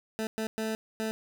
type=tone bursts at uneven times; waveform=20% pulse; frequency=220 Hz; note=A3; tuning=in tune; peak=-25 dBFS; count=4; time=0.19-0.27 / 0.38-0.47 / 0.58-0.75 / 1-1.11 s; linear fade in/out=0 ms; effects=none